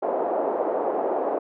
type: band-pass noise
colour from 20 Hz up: white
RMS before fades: -25 dBFS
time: 0.02-1.39 s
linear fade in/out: 10 ms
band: 360 to 720 Hz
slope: 24 dB/octave
effects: none